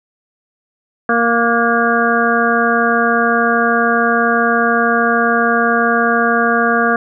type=harmonic tone with a mistuned harmonic; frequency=233.1 Hz; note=A#3; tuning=in tune; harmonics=1 / 2 / 3 / 5 / 6 / 7; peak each=-18 / -18 / -18 / -18 / -18 / -18 dBFS; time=1.09-6.96 s; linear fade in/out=2 ms; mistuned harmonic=6; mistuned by=+39 cents; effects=none